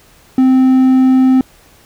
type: tone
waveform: triangle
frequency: 260 Hz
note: C4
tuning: 11 cents flat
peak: -4 dBFS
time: 0.38-1.41 s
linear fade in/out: 2 ms
effects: pink hiss -46 dBFS RMS until 1.85 s